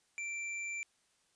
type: tone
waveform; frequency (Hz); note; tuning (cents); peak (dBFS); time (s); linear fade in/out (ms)
square; 2349; D7; 0; -38; 0.18-0.83; 0
effects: white hiss -73 dBFS RMS until 1.35 s + resampled to 22050 Hz